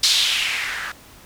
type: noise with low-pass filter sweep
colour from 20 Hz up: violet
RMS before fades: -21 dBFS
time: 0.03-0.92 s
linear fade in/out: 5 ms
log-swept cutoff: 4400 to 1400 Hz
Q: 3.1
effects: pink hiss -46 dBFS RMS until 1.25 s

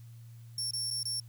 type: tone with dropouts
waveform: 30% pulse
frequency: 5460 Hz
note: F8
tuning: 40 cents flat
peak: -28 dBFS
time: 0.58-1.2 s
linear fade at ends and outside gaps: 2 ms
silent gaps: 0.709-0.734 / 0.904-0.909 / 1.031-1.054 s
effects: added 116 Hz sine -47 dBFS peak until 1.28 s + white hiss -66 dBFS RMS until 1.28 s

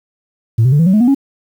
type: tone with pitch steps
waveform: sine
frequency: 113.1 / 128.43 / 145.83 / 165.59 / 188.03 / 213.5 / 242.4 / 275.3 Hz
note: A2 / C3 / D3 / E3 / F#3 / G#3 / B3 / C#4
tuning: +48 / -32 / -12 / +8 / +28 / +48 / -32 / -12 cents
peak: -5 dBFS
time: 0.58-1.148 s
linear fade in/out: 10 ms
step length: 71 ms
effects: tanh soft clip ceiling -5 dBFS + 7-bit

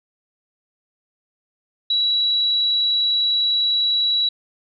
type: tone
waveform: sine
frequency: 3910 Hz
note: B7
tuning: 18 cents flat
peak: -16 dBFS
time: 1.9-4.29 s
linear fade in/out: 5 ms
effects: none

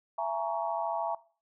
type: chord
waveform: sine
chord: A# half-diminished seventh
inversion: second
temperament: just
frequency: 671.3 / 839.1 / 932.3 / 1118.8 Hz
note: E5 / G#5 / A#5 / C#6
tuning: +31 / +18 / 0 / +16 cents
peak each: -34 / -35 / -34 / -39 dBFS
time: 0.18-1.15 s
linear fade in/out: 5 ms
effects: noise-tail reverb RT60 0.4 s tail -19 dB re dry

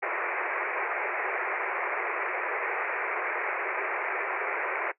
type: band-pass noise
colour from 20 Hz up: white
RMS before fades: -31 dBFS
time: 0.02-4.92 s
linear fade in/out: 10 ms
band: 350 to 2400 Hz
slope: 96 dB/octave
effects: noise-tail reverb RT60 0.1 s tail -18 dB re dry

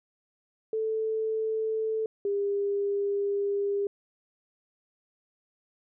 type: tone pair in turn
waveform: sine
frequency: 440 / 402.4 Hz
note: A4 / G4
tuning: 0 / +45 cents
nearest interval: major second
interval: 155 cents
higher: first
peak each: -26 / -25 dBFS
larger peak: second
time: 0.73-2.06 / 2.25-3.87 s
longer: second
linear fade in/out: 2 ms
effects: none

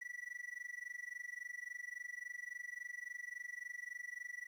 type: tone with amplitude modulation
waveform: triangle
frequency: 1954 Hz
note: B6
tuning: 19 cents flat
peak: -39 dBFS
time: 0.01-4.47 s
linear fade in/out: 10 ms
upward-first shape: sine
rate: 23.6 Hz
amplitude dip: 95%
effects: 12-bit

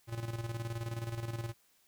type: tone with tremolo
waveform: square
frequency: 115.4 Hz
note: A#2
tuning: 17 cents flat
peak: -35 dBFS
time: 0.07-1.54 s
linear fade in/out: 50 ms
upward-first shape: square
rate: 19 Hz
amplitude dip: 60%
effects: white hiss -69 dBFS RMS until 1.87 s

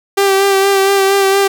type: tone with vibrato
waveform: sawtooth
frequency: 392 Hz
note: G4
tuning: in tune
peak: -5 dBFS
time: 0.17-1.48 s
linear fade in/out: 10 ms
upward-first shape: sine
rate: 4.3 Hz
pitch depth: 25 cents each way
effects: 7-bit

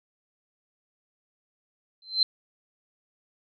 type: tone with exponential growth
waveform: sine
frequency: 4098 Hz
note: C8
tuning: 37 cents flat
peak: -15 dBFS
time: 2.02-2.23 s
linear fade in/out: 2 ms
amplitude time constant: 45 ms
effects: none

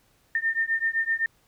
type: beating tone pair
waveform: sine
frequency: 1808 / 1815.8 Hz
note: A6 / A#6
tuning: +47 / -46 cents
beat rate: 7.8 Hz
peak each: -26 dBFS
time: 0.35-1.26 s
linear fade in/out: 2 ms
effects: pink hiss -64 dBFS RMS until 1.47 s

